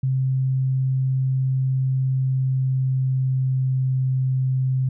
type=tone with pitch glide; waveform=sine; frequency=131.6 to 130.54 Hz; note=C3 to C3; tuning=+10 to -4 cents; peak=-18 dBFS; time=0.03-4.89 s; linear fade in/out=5 ms; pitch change=-14 cents; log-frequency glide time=2-4.02 s; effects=none